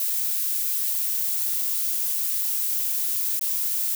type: noise with dropouts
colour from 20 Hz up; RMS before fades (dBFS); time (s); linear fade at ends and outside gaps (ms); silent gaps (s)
violet; -25; 0-3.95; 2; 3.394-3.411
effects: none